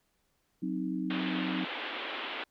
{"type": "chord", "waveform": "sine", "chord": "C diminished", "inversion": "second", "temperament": "equal", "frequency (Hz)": [185, 261.6, 311.1], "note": ["Gb3", "C4", "Eb4"], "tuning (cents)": [0, 0, 0], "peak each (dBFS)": -35, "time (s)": [0.62, 1.65], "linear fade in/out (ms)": 10}
{"type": "band-pass noise", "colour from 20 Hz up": "white", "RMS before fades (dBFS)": -38, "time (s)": [1.1, 2.44], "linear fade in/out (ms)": 5, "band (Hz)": [250, 3500], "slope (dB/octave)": 48}
{"effects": ["pink hiss -75 dBFS RMS until 2.5 s"]}